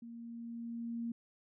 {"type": "tone with level ramp", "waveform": "sine", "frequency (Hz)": 233.1, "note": "A#3", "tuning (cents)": 0, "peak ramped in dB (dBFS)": [-46, -35], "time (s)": [0.02, 1.12], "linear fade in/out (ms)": 5, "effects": []}